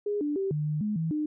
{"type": "tone with pitch steps", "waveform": "sine", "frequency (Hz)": [412.5, 294.2, 388.5, 150.1, 151.5, 210.7, 161.7, 303], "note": ["G#4", "D4", "G4", "D3", "D#3", "G#3", "E3", "D#4"], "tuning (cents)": [-12, 3, -16, 38, -46, 25, -33, -46], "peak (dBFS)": -26, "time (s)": [0.06, 1.26], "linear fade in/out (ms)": 5, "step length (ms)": 150, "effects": []}